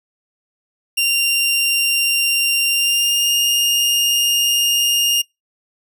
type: tone with pitch glide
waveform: sawtooth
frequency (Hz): 2777 to 2829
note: F7 to F7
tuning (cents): -10 to +22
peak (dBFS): -11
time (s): 0.97-5.22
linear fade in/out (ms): 10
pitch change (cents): +32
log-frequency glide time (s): 2.68-3.34
effects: noise-tail reverb RT60 0.2 s tail -25 dB re dry